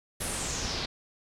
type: noise with low-pass filter sweep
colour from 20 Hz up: pink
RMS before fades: -33 dBFS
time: 0.2-0.86 s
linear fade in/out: 10 ms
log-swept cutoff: 11000 to 4200 Hz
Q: 3.9
effects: none